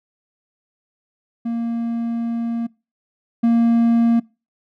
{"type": "tone pair in turn", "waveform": "triangle", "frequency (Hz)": [232.4, 232.4], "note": ["A#3", "A#3"], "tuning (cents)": [-5, -5], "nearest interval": "unison", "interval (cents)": 0, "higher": "neither", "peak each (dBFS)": [-18, -10], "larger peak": "second", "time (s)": [[1.45, 2.67], [3.43, 4.2]], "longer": "first", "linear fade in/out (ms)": 10, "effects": ["noise-tail reverb RT60 0.3 s tail -24 dB re dry"]}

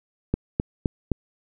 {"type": "click train", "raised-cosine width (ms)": 3, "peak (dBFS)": -8, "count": 4, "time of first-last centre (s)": [0.34, 1.117], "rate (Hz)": 3.86, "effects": []}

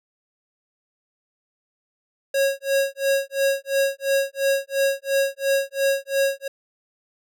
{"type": "tone with tremolo", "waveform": "square", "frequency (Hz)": 548, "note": "C#5", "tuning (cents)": -20, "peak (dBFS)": -17, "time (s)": [2.34, 6.48], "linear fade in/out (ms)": 5, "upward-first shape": "sine", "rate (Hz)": 2.9, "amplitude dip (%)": 100, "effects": []}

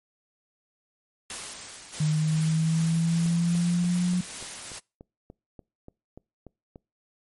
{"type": "noise with exponential decay", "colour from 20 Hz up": "white", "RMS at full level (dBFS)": -34, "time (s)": [1.3, 3.51], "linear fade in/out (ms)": 2, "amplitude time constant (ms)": 480}
{"type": "noise with tremolo", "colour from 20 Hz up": "white", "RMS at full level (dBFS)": -37, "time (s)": [1.92, 4.8], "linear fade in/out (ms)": 20, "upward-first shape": "sine", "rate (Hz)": 2.5, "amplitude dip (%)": 25}
{"type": "linear sweep", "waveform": "sine", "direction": "up", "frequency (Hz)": [152.9, 180.2], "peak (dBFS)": -21, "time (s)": [2, 4.21], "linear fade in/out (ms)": 5}
{"type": "click train", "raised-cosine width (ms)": 2, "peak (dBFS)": -30, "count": 13, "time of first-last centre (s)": [3.26, 6.759], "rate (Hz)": 3.43}
{"effects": ["noise-tail reverb RT60 0.3 s tail -26 dB re dry", "MP3 48 kbps"]}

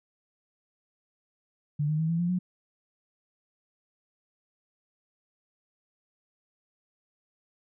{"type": "tone with pitch steps", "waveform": "sine", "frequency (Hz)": [147.6, 153.78, 160.22, 166.92, 173.91, 181.19], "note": ["D3", "D#3", "E3", "E3", "F3", "F#3"], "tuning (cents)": [9, -20, -49, 22, -7, -36], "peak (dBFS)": -24, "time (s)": [1.79, 2.39], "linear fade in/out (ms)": 10, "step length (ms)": 100, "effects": []}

